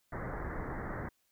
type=low-pass noise; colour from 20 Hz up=pink; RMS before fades=-39 dBFS; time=0.12-1.09 s; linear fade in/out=5 ms; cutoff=2000 Hz; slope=96 dB/octave; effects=white hiss -75 dBFS RMS until 1.31 s